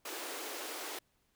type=high-pass noise; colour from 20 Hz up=pink; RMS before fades=-42 dBFS; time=0.05-0.99 s; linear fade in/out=5 ms; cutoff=300 Hz; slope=48 dB/octave; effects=pink hiss -75 dBFS RMS until 1.35 s